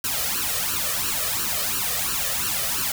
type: noise with flanger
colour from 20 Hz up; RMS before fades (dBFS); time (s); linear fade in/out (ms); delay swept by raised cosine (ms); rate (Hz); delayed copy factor
white; -25; 0.04-2.92; 2; 0.69 to 1.69; 2.9; +0.85
effects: none